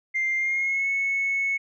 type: tone with pitch glide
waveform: sine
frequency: 2098 to 2202 Hz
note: C7 to C#7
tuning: +4 to -12 cents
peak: -21 dBFS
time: 0.14-1.58 s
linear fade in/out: 20 ms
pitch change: +84 cents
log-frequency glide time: 0.36-0.88 s
effects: tanh soft clip ceiling -18 dBFS